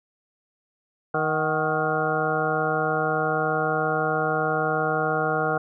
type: harmonic tone with a mistuned harmonic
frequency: 156.8 Hz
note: D#3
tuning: 14 cents sharp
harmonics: 1 / 2 / 3 / 4 / 5 / 7 / 8 / 9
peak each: -31 / -33 / -27 / -30 / -27 / -33 / -32 / -28 dBFS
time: 1.14-5.58 s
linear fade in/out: 5 ms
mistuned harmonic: 5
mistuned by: -59 cents
effects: none